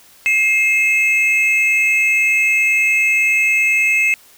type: tone pair together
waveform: triangle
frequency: 2123 / 2593 Hz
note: C7 / E7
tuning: +25 / -29 cents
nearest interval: minor third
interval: 346 cents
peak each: -15 / -12 dBFS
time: 0.26-4.14 s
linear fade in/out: 0 ms
effects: white hiss -47 dBFS RMS until 4.37 s